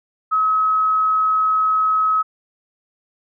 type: tone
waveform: sine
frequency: 1280 Hz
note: D#6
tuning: 49 cents sharp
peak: -14 dBFS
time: 0.31-2.23 s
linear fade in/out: 20 ms
effects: none